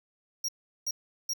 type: tone bursts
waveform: 45% pulse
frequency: 5630 Hz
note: F8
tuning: 13 cents sharp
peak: -29 dBFS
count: 3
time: 0.44-1.335 s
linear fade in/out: 5 ms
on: 45 ms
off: 380 ms
effects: none